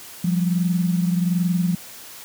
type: tone pair together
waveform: sine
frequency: 174.72 / 196 Hz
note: F3 / G3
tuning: +1 / 0 cents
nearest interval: major second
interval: 199 cents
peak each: -18 / -25 dBFS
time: 0.24-1.75 s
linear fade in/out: 5 ms
effects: white hiss -40 dBFS RMS until 2.24 s + high-pass 80 Hz 12 dB/octave